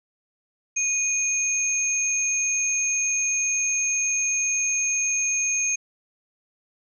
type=tone pair together; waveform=sine; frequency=2473 / 6433 Hz; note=D#7 / G8; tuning=-11 / +44 cents; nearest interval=octave + perfect fourth; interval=1655 cents; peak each=-27 / -22 dBFS; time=0.76-5.76 s; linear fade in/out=10 ms; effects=none